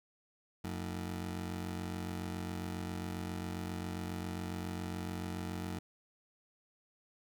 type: ring-modulated tone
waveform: 25% pulse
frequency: 134.9 Hz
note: C#3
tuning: 47 cents flat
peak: -31 dBFS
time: 0.64-5.79 s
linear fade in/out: 5 ms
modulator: 43.8 Hz
effects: none